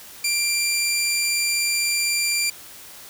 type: tone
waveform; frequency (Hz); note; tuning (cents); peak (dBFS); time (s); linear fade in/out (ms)
15% pulse; 2372; D7; +17; -13; 0.24-2.5; 5
effects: white hiss -42 dBFS RMS until 3.09 s